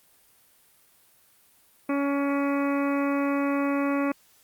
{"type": "harmonic tone", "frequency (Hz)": 281, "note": "C#4", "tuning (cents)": 24, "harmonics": [1, 2, 3, 4, 5, 6, 7, 8, 9], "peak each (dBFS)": [-24, -30, -38, -33, -38, -45, -40, -42, -41], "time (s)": [1.89, 4.12], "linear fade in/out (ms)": 5, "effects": ["white hiss -60 dBFS RMS until 4.43 s", "Opus 32 kbps"]}